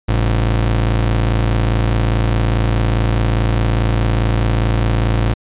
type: ring-modulated tone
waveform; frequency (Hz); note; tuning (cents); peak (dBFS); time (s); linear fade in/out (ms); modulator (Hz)
40% pulse; 82.41; E2; 0; -9; 0.08-5.34; 10; 28.8
effects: resampled to 8000 Hz